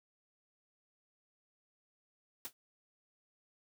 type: noise with exponential decay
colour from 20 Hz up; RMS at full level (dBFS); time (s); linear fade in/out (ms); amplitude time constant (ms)
white; -37; 2.45-2.53; 0; 16
effects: none